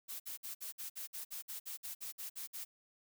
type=noise bursts; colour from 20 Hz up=blue; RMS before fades=-44 dBFS; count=15; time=0.08-2.65 s; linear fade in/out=20 ms; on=120 ms; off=55 ms; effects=none